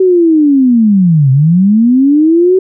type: linear two-way sweep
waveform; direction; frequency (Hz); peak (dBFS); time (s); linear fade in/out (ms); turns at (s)
sine; down then up; 381.4 to 128.5 to 381.4; -4; 0-2.59; 5; 1.31
effects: none